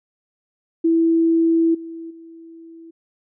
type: tone with level steps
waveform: sine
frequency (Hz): 329.6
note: E4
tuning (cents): 0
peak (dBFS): -13 / -30 / -38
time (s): 0.84-2.91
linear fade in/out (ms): 10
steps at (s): 1.74 / 2.1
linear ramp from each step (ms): 10
effects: none